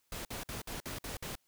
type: noise bursts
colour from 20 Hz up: pink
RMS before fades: -41 dBFS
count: 7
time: 0.12-1.354 s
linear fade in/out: 2 ms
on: 130 ms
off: 54 ms
effects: white hiss -75 dBFS RMS until 1.47 s